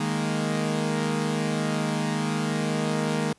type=chord; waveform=sawtooth; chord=D# suspended fourth; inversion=none; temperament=equal; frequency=155.56 / 207.7 / 233.1 Hz; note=D#3 / G#3 / A#3; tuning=0 / 0 / 0 cents; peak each=-24 / -25 / -25 dBFS; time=0-3.33 s; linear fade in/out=5 ms; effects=pink hiss -61 dBFS RMS until 3.38 s + resampled to 24000 Hz